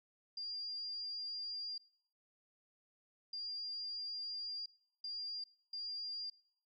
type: tone bursts at uneven times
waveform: sine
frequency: 4798 Hz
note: D8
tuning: 36 cents sharp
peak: -40 dBFS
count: 4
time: 0.37-1.78 / 3.33-4.66 / 5.04-5.44 / 5.73-6.3 s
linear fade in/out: 5 ms
effects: noise-tail reverb RT60 0.6 s tail -21 dB re dry